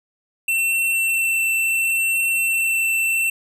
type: tone with vibrato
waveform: square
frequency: 2693 Hz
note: E7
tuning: 36 cents sharp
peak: -18 dBFS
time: 0.48-3.3 s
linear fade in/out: 5 ms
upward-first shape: triangle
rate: 0.71 Hz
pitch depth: 9 cents each way
effects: none